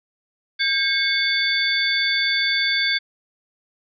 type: tone cluster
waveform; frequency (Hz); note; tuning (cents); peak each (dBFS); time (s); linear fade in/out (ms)
sine; 1605 / 2187 / 3481 / 4564; G6 / C#7 / A7 / C#8; +40 / -24 / -19 / +50; -23; 0.59-2.99; 20
effects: MP3 96 kbps